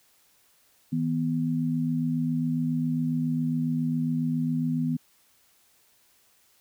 sine tone pair together, 159.6 / 246.9 Hz, D#3 / B3, +44 / 0 cents, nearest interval minor sixth, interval 756 cents, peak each -27 / -26 dBFS, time 0.92-4.97 s, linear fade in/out 10 ms, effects white hiss -63 dBFS RMS until 6.6 s

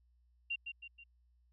sine tone with echo, 2770 Hz, F7, 15 cents flat, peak -34 dBFS, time 0.5-0.56 s, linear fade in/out 10 ms, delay 160 ms, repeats 3, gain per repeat -6 dB, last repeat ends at 1.04 s, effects added 60 Hz sine -67 dBFS peak until 1.52 s

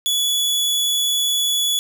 sawtooth tone, 3411 Hz, G#7, 46 cents sharp, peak -14 dBFS, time 0.06-1.79 s, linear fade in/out 0 ms, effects none

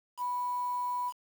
sine tone with quantisation, 986 Hz, B5, 3 cents flat, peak -30 dBFS, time 0.17-1.13 s, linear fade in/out 50 ms, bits 8, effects none

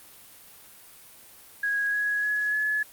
sine tone with pitch steps, 1652 / 1670.2 / 1688.7 / 1707.3 Hz, G#6 / G#6 / G#6 / G#6, -10 / +9 / +28 / +47 cents, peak -23 dBFS, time 1.63-2.83 s, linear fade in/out 5 ms, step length 300 ms, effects white hiss -50 dBFS RMS until 2.92 s + Opus 32 kbps

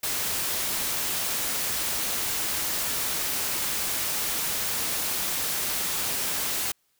white noise, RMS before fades -28 dBFS, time 0.03-6.72 s, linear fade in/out 5 ms, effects white hiss -70 dBFS RMS until 6.99 s

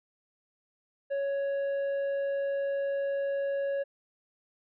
triangle tone with tanh clipping, 556 Hz, C#5, 5 cents sharp, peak -29 dBFS, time 1.1-3.84 s, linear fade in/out 20 ms, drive 10 dB, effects none

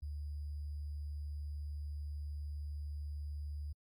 sine tone with sample-and-hold, 73.42 Hz, D2, in tune, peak -39 dBFS, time 0.02-3.73 s, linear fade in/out 10 ms, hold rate 4900 Hz, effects AAC 64 kbps

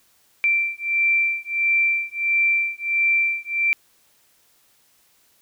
sine beating tone pair, 2349 / 2350.5 Hz, D7 / D7, 0 / +1 cents, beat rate 1.5 Hz, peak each -21 dBFS, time 0.44-3.73 s, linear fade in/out 0 ms, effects white hiss -60 dBFS RMS until 5.41 s

